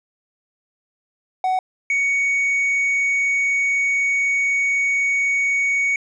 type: tone pair in turn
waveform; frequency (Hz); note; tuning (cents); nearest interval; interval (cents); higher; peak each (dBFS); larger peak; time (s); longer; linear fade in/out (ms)
triangle; 747 / 2234; F#5 / C#7; +16 / +13; octave + perfect fifth; 1897; second; -15; neither; 1.44-1.59 / 1.9-5.96; second; 2
effects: resampled to 22050 Hz